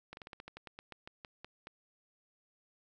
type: slowing click train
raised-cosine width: 0.3 ms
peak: -30 dBFS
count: 15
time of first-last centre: 0.13-1.671 s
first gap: 41 ms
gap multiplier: 1.14
effects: none